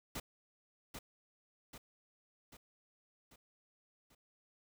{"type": "noise with echo", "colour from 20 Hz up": "pink", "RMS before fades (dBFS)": -42, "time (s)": [0.15, 0.2], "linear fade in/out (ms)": 5, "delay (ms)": 790, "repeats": 5, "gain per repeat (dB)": -5, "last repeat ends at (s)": 4.15, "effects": []}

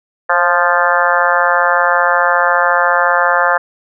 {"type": "harmonic tone with a mistuned harmonic", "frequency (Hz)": 174.61, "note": "F3", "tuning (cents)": 0, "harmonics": [3, 4, 5, 6, 7, 8, 9, 10], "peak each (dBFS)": [-18, -18, -18, -18, -18, -18, -18, -18], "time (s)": [0.29, 3.58], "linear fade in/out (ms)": 10, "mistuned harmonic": 3, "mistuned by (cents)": 32, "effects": []}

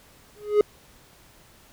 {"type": "tone with exponential growth", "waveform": "triangle", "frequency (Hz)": 417.6, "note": "G#4", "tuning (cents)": 10, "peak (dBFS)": -9, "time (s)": [0.36, 0.61], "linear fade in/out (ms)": 2, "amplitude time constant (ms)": 54, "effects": ["pink hiss -54 dBFS RMS until 1.72 s"]}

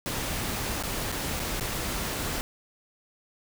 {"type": "noise with dropouts", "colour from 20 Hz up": "pink", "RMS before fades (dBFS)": -31, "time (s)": [0.06, 2.41], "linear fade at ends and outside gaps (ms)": 0, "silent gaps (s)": [[0.826, 0.836], [1.118, 1.124], [1.395, 1.4], [1.598, 1.609]], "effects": []}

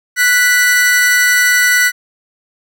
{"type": "tone pair together", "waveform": "45% pulse", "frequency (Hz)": [1480, 1969.5], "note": ["F#6", "B6"], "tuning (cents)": [0, -5], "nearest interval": "perfect fourth", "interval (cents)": 495, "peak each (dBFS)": [-12, -11], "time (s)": [0.16, 1.92], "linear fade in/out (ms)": 50, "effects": []}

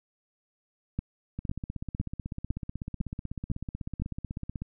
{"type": "two click trains", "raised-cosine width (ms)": 5, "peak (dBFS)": [-22, -17], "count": [53, 7], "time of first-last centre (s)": [[1.39, 4.62], [0.99, 4.02]], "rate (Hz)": [16.1, 1.98], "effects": []}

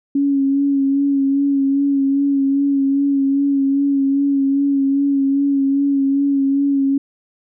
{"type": "tone with vibrato", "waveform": "sine", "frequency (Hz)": 277.2, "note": "C#4", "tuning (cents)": 0, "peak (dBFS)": -13, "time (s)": [0.15, 6.98], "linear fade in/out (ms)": 5, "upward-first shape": "sine", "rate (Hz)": 2.5, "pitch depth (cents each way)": 29, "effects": []}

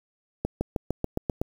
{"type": "accelerating click train", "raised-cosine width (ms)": 2, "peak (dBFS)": -12, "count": 8, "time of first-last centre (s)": [0.45, 1.415], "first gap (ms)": 160, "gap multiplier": 0.95, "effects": ["7-bit"]}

